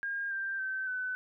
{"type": "tone with pitch steps", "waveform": "sine", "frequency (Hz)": [1616, 1579.1, 1543, 1507.8], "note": ["G#6", "G6", "G6", "F#6"], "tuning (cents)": [-48, 12, -28, 32], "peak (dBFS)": -32, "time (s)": [0.03, 1.15], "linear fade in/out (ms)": 0, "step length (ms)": 280, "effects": []}